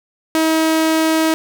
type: tone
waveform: sawtooth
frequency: 319.4 Hz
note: D#4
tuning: 45 cents sharp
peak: -9 dBFS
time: 0.35-1.34 s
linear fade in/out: 0 ms
effects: none